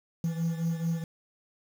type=beating tone pair; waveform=triangle; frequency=164.81 / 169.41 Hz; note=E3 / E3; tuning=0 / +48 cents; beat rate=4.6 Hz; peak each=-26 / -31 dBFS; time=0.24-1.04 s; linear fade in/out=2 ms; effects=tanh soft clip ceiling -18 dBFS + 8-bit